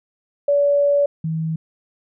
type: tone pair in turn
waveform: sine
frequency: 572 / 160.51 Hz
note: D5 / E3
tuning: -46 / -46 cents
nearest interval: octave + minor seventh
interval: 2200 cents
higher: first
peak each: -13 / -20 dBFS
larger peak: first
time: 0.48-1.06 / 1.24-1.56 s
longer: first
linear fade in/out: 5 ms
effects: none